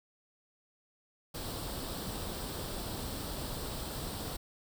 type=noise with comb filter; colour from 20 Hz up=pink; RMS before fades=-39 dBFS; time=1.34-4.37 s; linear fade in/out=10 ms; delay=0.23 ms; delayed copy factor=+0.55; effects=none